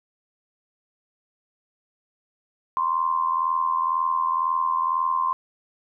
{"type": "tone with amplitude modulation", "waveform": "sine", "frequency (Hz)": 1046.5, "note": "C6", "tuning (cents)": 0, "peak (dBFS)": -17, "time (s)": [2.77, 5.33], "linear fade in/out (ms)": 0, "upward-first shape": "sine", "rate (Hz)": 82, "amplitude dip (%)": 70, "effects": []}